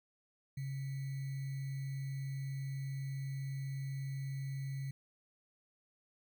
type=tone with sample-and-hold; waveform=sine; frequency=136.1 Hz; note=C#3; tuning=31 cents flat; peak=-37 dBFS; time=0.57-4.91 s; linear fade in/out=5 ms; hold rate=2100 Hz; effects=none